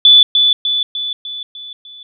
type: tone with echo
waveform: sine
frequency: 3473 Hz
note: A7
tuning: 23 cents flat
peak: -3 dBFS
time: 0.05-0.23 s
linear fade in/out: 2 ms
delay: 300 ms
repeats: 6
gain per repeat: -5 dB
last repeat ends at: 2.03 s
effects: none